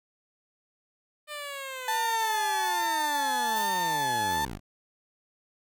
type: linear sweep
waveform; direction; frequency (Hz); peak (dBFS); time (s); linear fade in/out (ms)
10% pulse; down; 604 to 42.44; -27; 1.27-4.6; 50
type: tone with vibrato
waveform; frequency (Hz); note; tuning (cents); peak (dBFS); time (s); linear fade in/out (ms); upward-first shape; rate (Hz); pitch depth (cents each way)
35% pulse; 880; A5; 0; -24; 1.88-4.45; 2; sine; 1.2; 49
type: noise with exponential decay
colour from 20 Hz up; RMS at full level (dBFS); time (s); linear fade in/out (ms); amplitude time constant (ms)
blue; -38; 3.56-4.39; 5; 180
effects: none